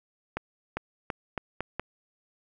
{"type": "accelerating click train", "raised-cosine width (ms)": 0.5, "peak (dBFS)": -15, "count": 6, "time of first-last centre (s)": [0.37, 1.796], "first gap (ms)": 400, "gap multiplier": 0.83, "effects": []}